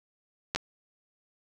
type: clicks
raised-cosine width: 0.2 ms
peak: -11 dBFS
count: 2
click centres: 0.549 / 0.56 s
effects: none